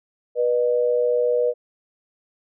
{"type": "tone pair together", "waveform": "sine", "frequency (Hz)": [486.9, 607], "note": ["B4", "D#5"], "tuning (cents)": [-25, -43], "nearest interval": "major third", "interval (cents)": 382, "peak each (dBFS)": [-18, -23], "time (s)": [0.35, 1.54], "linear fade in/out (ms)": 50, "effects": []}